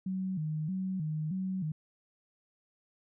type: tone with vibrato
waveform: sine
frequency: 170.6 Hz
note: F3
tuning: 40 cents flat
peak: -31 dBFS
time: 0.06-1.72 s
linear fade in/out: 5 ms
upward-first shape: square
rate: 1.6 Hz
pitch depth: 170 cents each way
effects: none